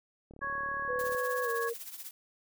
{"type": "click train", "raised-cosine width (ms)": 2, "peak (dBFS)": -37, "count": 32, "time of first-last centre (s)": [0.31, 1.148], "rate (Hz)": 37}
{"type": "harmonic tone", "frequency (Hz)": 554.4, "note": "C#5", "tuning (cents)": 0, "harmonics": [1, 2, 3], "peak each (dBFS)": [-46, -35, -35], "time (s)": [0.41, 1.7], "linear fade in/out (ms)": 20}
{"type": "tone with pitch glide", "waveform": "sine", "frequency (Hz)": [500, 466.5], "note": ["B4", "A#4"], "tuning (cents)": [21, 1], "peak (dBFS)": -32, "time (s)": [0.88, 1.74], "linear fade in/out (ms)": 20, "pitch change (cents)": -120, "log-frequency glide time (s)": [1.43, 1.49]}
{"type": "noise with tremolo", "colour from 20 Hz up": "blue", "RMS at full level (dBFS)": -41, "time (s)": [0.99, 2.11], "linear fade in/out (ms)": 2, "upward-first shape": "triangle", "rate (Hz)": 16, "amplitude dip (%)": 75}
{"effects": []}